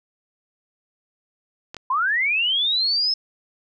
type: clicks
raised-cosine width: 0.2 ms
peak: -17 dBFS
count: 2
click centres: 1.745 / 1.767 s
type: linear sweep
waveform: sine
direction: up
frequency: 980 to 5260 Hz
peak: -18 dBFS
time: 1.9-3.14 s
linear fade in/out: 5 ms
effects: none